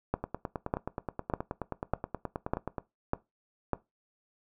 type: two click trains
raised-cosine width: 1 ms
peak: -13 / -19 dBFS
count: 7 / 25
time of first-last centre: 0.14-3.733 / 0.24-2.782 s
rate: 1.67 / 9.44 Hz
effects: noise-tail reverb RT60 0.2 s tail -19 dB re dry